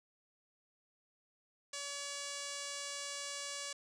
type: tone with low-pass filter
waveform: 5% pulse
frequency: 568 Hz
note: C#5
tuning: 42 cents sharp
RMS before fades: -43 dBFS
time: 1.73-3.73 s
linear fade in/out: 5 ms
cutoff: 8600 Hz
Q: 2.1
effects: none